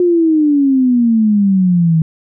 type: exponential sweep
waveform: sine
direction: down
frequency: 360.2 to 157.7 Hz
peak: -8 dBFS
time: 0-2.02 s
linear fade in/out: 2 ms
effects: none